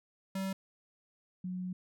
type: tone pair in turn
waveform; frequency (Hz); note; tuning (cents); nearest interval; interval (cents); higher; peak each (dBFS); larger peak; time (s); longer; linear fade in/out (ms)
square / sine; 192.1 / 182.68; G3 / F#3; -35 / -22; minor second; 87; first; -34 / -35; first; 0.35-0.53 / 1.44-1.73; second; 5
effects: none